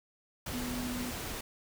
sine tone in noise, 246.9 Hz, B3, in tune, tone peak -36 dBFS, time 0.53-1.11 s, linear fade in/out 5 ms, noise pink, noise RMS -39 dBFS, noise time 0.46-1.41 s, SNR 0 dB, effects none

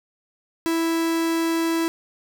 45% pulse tone, 329.6 Hz, E4, in tune, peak -20 dBFS, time 0.66-1.88 s, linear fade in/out 0 ms, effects none

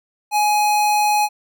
square tone, 838 Hz, G#5, 15 cents sharp, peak -15 dBFS, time 0.31-1.29 s, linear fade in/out 50 ms, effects none

